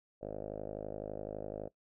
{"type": "tone with low-pass filter", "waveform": "5% pulse", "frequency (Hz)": 51.91, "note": "G#1", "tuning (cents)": 0, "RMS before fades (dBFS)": -42, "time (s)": [0.21, 1.69], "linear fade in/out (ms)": 20, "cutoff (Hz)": 580, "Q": 4, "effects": ["noise-tail reverb RT60 0.1 s tail -19 dB re dry"]}